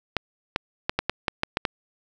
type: clicks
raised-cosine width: 0.3 ms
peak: -6 dBFS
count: 9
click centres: 0.167 / 0.561 / 0.895 / 0.99 / 1.096 / 1.282 / 1.434 / 1.571 / 1.652 s
effects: none